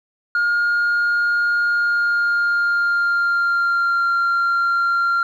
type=tone with pitch glide; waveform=sine; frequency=1420 to 1383.6 Hz; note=F6 to F6; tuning=+28 to -17 cents; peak=-13 dBFS; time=0.35-5.23 s; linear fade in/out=2 ms; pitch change=-45 cents; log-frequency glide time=1.63-4.09 s; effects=tanh soft clip ceiling -14 dBFS + 9-bit